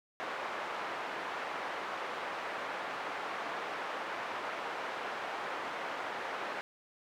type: band-pass noise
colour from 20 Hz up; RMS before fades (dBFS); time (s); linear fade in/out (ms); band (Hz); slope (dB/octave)
pink; -39; 0.2-6.61; 0; 640 to 1800; 12
effects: none